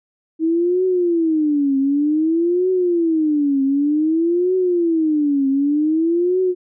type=tone with vibrato; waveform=sine; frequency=317.4 Hz; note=D#4; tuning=35 cents sharp; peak=-14 dBFS; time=0.39-6.55 s; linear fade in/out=50 ms; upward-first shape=triangle; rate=0.54 Hz; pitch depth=290 cents each way; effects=none